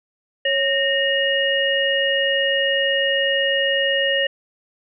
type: tone cluster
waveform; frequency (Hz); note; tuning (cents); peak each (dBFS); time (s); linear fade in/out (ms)
sine; 552 / 1846 / 2868; C#5 / A#6 / F7; -7 / -17 / +45; -21; 0.45-4.27; 5
effects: none